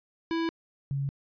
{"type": "tone pair in turn", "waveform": ["square", "sine"], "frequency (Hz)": [330, 138.75], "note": ["E4", "C#3"], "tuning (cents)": [2, 2], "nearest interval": "octave + minor third", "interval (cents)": 1500, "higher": "first", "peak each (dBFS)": -27, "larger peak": "neither", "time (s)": [[0.31, 0.49], [0.91, 1.09]], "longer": "neither", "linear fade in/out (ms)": 0, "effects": ["resampled to 11025 Hz"]}